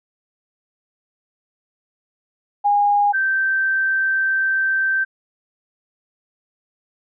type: tone pair in turn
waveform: sine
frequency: 818 / 1558.1 Hz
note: G#5 / G6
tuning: -26 / -11 cents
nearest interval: major seventh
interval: 1115 cents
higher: second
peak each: -13 / -16 dBFS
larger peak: first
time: 2.64-3.13 / 3.13-5.05 s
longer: second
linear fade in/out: 20 ms
effects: none